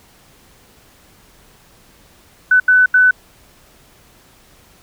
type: tone bursts at uneven times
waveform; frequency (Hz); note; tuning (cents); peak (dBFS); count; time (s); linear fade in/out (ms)
sine; 1500; F#6; +23; -7; 3; 2.51-2.6 / 2.68-2.86 / 2.94-3.11; 5
effects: pink hiss -49 dBFS RMS until 4.82 s